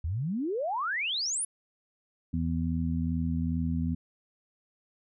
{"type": "exponential sweep", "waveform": "sine", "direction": "up", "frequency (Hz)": [73.2, 10548], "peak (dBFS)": -28, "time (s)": [0.04, 1.45], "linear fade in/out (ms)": 5}
{"type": "harmonic tone", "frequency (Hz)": 82.41, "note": "E2", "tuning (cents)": 0, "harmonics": [1, 2, 3], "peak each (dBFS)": [-31, -31, -31], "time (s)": [2.33, 3.95], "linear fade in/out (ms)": 10}
{"effects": []}